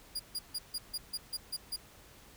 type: tone bursts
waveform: sawtooth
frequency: 4843 Hz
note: D#8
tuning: 48 cents flat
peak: -31 dBFS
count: 9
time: 0.15-1.764 s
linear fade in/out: 10 ms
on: 46 ms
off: 150 ms
effects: added 50 Hz sine -65 dBFS peak until 2.36 s + pink hiss -57 dBFS RMS until 2.36 s